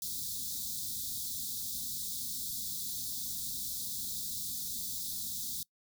white band-stop noise, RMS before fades -38 dBFS, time 0.02-5.63 s, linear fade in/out 2 ms, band 270 to 3500 Hz, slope 96 dB/octave, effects noise-tail reverb RT60 0.1 s tail -23 dB re dry

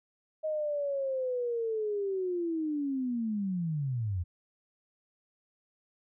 sine linear sweep, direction down, 629 to 82.41 Hz, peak -29 dBFS, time 0.43-4.24 s, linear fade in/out 20 ms, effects none

